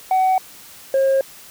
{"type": "tone pair in turn", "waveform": "sine", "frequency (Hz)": [752, 538.5], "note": ["F#5", "C5"], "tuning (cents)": [28, 50], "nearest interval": "tritone", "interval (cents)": 578, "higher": "first", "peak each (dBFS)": -11, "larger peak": "neither", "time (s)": [[0.11, 0.38], [0.94, 1.21]], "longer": "neither", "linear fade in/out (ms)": 2, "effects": ["tanh soft clip ceiling -12 dBFS", "white hiss -42 dBFS RMS until 1.5 s"]}